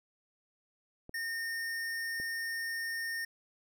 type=clicks; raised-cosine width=2 ms; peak=-33 dBFS; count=2; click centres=1.094 / 2.2 s
type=tone; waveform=square; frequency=1829 Hz; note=A#6; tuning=33 cents flat; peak=-35 dBFS; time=1.14-3.25 s; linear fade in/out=5 ms
effects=none